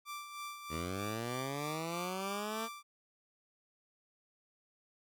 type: tone with tremolo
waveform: sawtooth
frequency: 1174 Hz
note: D6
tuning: 1 cent flat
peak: -37 dBFS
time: 0.05-2.83 s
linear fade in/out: 50 ms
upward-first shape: sine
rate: 3.2 Hz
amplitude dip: 55%
type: linear sweep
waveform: 10% pulse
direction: up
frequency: 76.1 to 228.6 Hz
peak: -29 dBFS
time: 0.69-2.69 s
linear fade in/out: 50 ms
effects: none